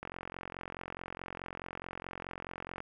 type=click train; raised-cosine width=0.5 ms; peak=-25 dBFS; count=125; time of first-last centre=0.03-2.804 s; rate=44.7 Hz; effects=none